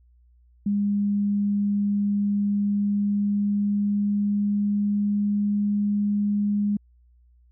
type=tone with pitch glide; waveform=sine; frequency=203.3 to 205.3 Hz; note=G#3 to G#3; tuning=-37 to -20 cents; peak=-20 dBFS; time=0.66-6.77 s; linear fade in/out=5 ms; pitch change=+17 cents; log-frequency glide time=2.45-5.55 s; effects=added 60 Hz sine -54 dBFS peak until 7.51 s